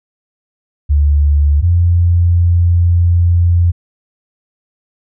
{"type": "tone pair in turn", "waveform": "sine", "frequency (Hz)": [72.9, 86.69], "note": ["D2", "F2"], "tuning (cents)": [-12, -12], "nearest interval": "minor third", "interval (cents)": 300, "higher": "second", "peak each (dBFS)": [-7, -7], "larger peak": "neither", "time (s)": [[0.89, 1.62], [1.62, 3.72]], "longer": "second", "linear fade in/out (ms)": 20, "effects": []}